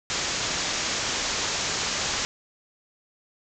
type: low-pass noise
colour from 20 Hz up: white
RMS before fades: -28 dBFS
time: 0.1-2.25 s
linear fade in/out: 0 ms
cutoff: 7300 Hz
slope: 96 dB/octave
effects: none